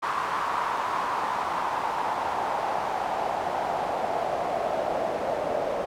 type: noise with band-pass filter sweep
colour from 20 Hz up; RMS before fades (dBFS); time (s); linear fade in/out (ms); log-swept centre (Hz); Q
pink; -28; 0.02-5.86; 20; 1100 to 600; 3.9
effects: none